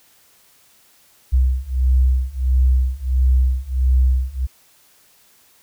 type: beating tone pair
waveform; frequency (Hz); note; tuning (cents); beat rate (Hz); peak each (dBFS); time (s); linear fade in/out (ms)
sine; 63.3 / 64.8; B1 / C2; +43 / -16; 1.5; -17 / -16; 1.32-4.47; 20
effects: white hiss -54 dBFS RMS until 5.62 s